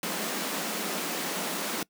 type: high-pass noise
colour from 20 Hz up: pink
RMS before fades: -32 dBFS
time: 0.03-1.83 s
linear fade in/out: 2 ms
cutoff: 170 Hz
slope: 96 dB/octave
effects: noise-tail reverb RT60 0.1 s tail -23 dB re dry